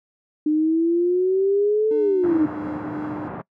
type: exponential two-way sweep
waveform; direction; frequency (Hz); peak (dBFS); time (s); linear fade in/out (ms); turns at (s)
sine; up then down; 301 to 444.7 to 301; -16; 0.46-2.46; 5; 1.95
type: tone with tremolo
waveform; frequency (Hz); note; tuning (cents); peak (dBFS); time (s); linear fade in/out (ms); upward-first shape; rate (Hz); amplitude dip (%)
triangle; 302.3; D#4; -50; -24; 1.91-3.28; 2; sine; 2.9; 35
type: band-pass noise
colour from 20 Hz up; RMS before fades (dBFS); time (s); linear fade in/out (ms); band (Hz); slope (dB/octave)
pink; -33; 2.23-3.42; 10; 110 to 1400; 24
effects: noise-tail reverb RT60 0.1 s tail -23 dB re dry